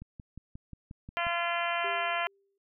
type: click train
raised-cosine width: 5 ms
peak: -31 dBFS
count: 8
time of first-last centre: 0.02-1.268 s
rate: 5.61 Hz
type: harmonic tone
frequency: 343 Hz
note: F4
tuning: 31 cents flat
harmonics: 2 / 3 / 4 / 5 / 6 / 7 / 8 / 9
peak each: -33 / -35 / -36 / -37 / -38 / -38 / -39 / -40 dBFS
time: 1.17-2.27 s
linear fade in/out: 0 ms
type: tone with exponential decay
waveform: sine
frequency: 395.3 Hz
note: G4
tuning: 15 cents sharp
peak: -37 dBFS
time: 1.84-2.58 s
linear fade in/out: 5 ms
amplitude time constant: 160 ms
effects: none